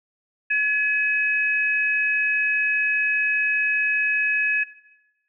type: tone pair together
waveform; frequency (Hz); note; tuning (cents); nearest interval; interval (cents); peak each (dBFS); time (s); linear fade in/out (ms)
sine; 1700 / 2545; G#6 / D#7; +40 / +39; perfect fifth; 699; -21; 0.5-4.64; 10
effects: noise-tail reverb RT60 1.0 s tail -17 dB re dry